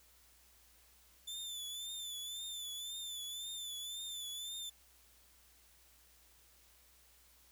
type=tone with vibrato; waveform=sawtooth; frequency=3520 Hz; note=A7; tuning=in tune; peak=-39 dBFS; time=1.27-4.7 s; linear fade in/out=10 ms; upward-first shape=triangle; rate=1.9 Hz; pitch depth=67 cents each way; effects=added 60 Hz sine -70 dBFS peak until 7.51 s + white hiss -66 dBFS RMS until 7.51 s